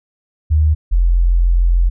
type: tone pair in turn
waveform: sine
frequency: 77 / 43.36 Hz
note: D#2 / F1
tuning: -17 / -12 cents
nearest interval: minor seventh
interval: 995 cents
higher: first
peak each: -9 / -9 dBFS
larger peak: neither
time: 0.5-0.75 / 0.91-1.9 s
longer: second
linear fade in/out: 20 ms
effects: none